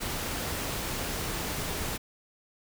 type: noise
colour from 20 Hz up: pink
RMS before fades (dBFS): -33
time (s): 0-1.98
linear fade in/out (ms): 20
effects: none